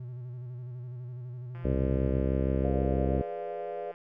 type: tone with vibrato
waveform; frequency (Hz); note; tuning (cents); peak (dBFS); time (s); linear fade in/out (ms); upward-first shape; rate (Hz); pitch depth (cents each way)
triangle; 123.47; B2; 0; -35; 0-2.24; 5; square; 12; 42
type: click train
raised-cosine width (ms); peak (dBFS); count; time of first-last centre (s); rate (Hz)
0.5; -37; 412; 1.55-3.94; 172
type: harmonic tone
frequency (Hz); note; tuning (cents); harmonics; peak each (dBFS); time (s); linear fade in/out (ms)
66.2; C2; +21; 1 / 2 / 3 / 4 / 5 / 6 / 7 / 8 / 9; -29 / -32 / -34 / -35 / -36 / -37 / -37 / -38 / -39; 1.64-3.22; 10
type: chord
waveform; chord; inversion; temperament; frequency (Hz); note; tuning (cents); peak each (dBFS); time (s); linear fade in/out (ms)
sine; G# diminished seventh; none; equal; 415.3 / 493.9 / 587.3 / 698.5; G#4 / B4 / D5 / F5; 0 / 0 / 0 / 0; -39; 2.64-3.92; 10
effects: none